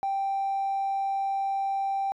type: tone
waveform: triangle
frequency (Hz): 784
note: G5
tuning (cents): 0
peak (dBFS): -22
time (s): 0.03-2.12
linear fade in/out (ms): 0
effects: tanh soft clip ceiling -22 dBFS